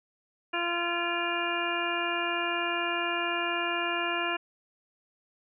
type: harmonic tone with a mistuned harmonic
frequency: 344.2 Hz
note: F4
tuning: 25 cents flat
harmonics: 1 / 2 / 3 / 4 / 5 / 7 / 8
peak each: -35 / -35 / -35 / -35 / -35 / -35 / -35 dBFS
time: 0.53-4.37 s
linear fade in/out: 10 ms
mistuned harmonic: 8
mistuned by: +32 cents
effects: none